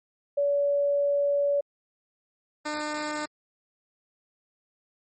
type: tone pair in turn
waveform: sine / 10% pulse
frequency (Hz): 570 / 301.4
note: C#5 / D4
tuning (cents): +48 / +45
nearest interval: major seventh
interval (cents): 1103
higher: first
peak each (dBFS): -21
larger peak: neither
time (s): 0.37-1.61 / 2.65-3.26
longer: first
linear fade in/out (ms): 10
effects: MP3 32 kbps